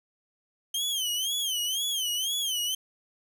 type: tone with vibrato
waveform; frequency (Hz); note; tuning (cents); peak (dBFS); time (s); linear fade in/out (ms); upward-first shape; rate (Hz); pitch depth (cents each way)
sawtooth; 3136; G7; 0; -24; 0.74-2.75; 5; sine; 2; 140
effects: none